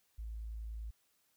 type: tone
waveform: sine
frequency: 55 Hz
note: A1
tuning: in tune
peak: -40 dBFS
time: 0.18-0.91 s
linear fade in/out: 10 ms
effects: white hiss -75 dBFS RMS until 1.36 s